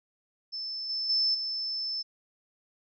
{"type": "tone with level steps", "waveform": "sine", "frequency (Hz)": 5274, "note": "E8", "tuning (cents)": 0, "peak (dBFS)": [-33, -29, -23, -30], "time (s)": [0.52, 2.03], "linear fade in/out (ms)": 20, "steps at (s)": [0.89, 1.09, 1.34], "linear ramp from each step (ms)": 10, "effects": []}